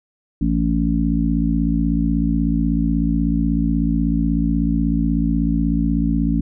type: harmonic tone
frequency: 56.3 Hz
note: A1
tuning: 40 cents sharp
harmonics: 1 / 3 / 4 / 5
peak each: -21 / -21 / -21 / -21 dBFS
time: 0.41-6.41 s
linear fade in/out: 5 ms
effects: none

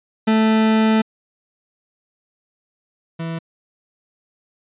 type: tone pair in turn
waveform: 40% pulse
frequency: 219.8 / 164.66 Hz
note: A3 / E3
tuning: -2 / -2 cents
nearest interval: perfect fourth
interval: 500 cents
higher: first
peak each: -12 / -23 dBFS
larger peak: first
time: 0.27-1.02 / 3.19-3.39 s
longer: first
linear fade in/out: 10 ms
effects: resampled to 8000 Hz

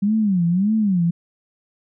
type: tone with vibrato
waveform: sine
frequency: 193.2 Hz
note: G3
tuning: 25 cents flat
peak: -15 dBFS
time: 0.02-1.11 s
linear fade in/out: 10 ms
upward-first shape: sine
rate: 1.7 Hz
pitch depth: 230 cents each way
effects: none

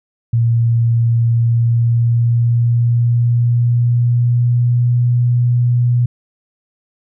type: tone with pitch glide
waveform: sine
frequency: 116.54 to 121.56 Hz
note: A#2 to B2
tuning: 0 to -27 cents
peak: -10 dBFS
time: 0.33-6.06 s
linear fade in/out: 5 ms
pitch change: +73 cents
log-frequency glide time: 1.27-4.97 s
effects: none

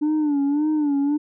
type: tone with vibrato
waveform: sine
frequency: 294 Hz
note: D4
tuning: 2 cents sharp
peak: -15 dBFS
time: 0.01-1.18 s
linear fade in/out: 20 ms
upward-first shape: sine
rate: 1.8 Hz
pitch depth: 89 cents each way
effects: tanh soft clip ceiling -17 dBFS

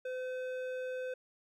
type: tone with hard clipping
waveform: sine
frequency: 510 Hz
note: C5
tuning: 44 cents flat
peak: -38 dBFS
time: 0.05-1.14 s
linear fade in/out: 5 ms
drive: 10 dB
effects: none

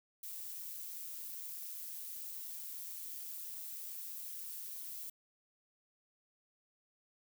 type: noise with amplitude modulation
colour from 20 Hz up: violet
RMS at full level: -43 dBFS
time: 0.23-5.1 s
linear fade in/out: 5 ms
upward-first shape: sine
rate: 169 Hz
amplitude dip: 50%
effects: none

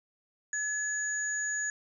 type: tone pair together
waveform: sine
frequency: 1700 / 6800 Hz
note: G#6 / G#8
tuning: +40 / +40 cents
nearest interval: 2 octaves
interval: 2400 cents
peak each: -32 / -33 dBFS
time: 0.53-1.7 s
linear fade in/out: 2 ms
effects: none

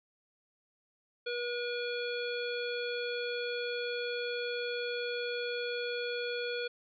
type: harmonic tone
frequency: 482.7 Hz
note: B4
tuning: 40 cents flat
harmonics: 1 / 3 / 5 / 7 / 9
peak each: -35 / -40 / -42 / -43 / -45 dBFS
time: 1.26-6.68 s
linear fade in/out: 10 ms
effects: none

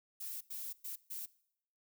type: noise bursts at uneven times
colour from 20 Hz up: violet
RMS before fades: -43 dBFS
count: 4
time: 0.2-0.41 / 0.5-0.73 / 0.84-0.96 / 1.1-1.26 s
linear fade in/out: 10 ms
effects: noise-tail reverb RT60 0.7 s tail -21 dB re dry

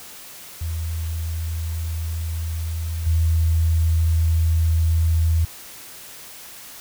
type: tone with level steps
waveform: sine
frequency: 81.6 Hz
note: E2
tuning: 17 cents flat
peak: -23 / -15 dBFS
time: 0.61-5.45 s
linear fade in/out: 5 ms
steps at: 3.06 s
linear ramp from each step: 10 ms
effects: white hiss -40 dBFS RMS until 6.8 s

